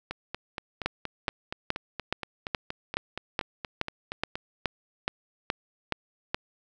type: two click trains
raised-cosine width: 0.3 ms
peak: -17 / -10 dBFS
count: 19 / 14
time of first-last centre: 0.11-4.355 / 0.86-6.345 s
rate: 4.24 / 2.37 Hz
effects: none